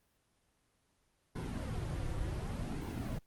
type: noise with flanger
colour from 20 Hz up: brown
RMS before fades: -38 dBFS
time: 1.35-3.19 s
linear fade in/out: 10 ms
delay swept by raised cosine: 1.6 to 4.8 ms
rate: 0.66 Hz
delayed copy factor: -0.7
effects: pink hiss -75 dBFS RMS until 3.26 s + Opus 24 kbps